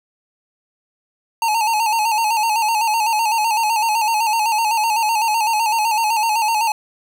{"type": "tone with vibrato", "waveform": "square", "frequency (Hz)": 883, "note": "A5", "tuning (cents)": 6, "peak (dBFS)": -16, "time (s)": [1.42, 6.72], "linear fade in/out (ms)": 2, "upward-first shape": "square", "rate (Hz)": 7.9, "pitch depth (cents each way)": 65, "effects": []}